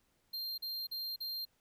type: tone bursts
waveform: square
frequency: 4186 Hz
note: C8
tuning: in tune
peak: -38 dBFS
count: 4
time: 0.33-1.453 s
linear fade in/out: 10 ms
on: 250 ms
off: 41 ms
effects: pink hiss -75 dBFS RMS until 1.6 s